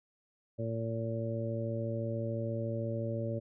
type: harmonic tone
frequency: 113.9 Hz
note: A#2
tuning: 40 cents flat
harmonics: 1 / 2 / 3 / 4 / 5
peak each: -35 / -40 / -42 / -43 / -38 dBFS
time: 0.58-3.4 s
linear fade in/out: 20 ms
effects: none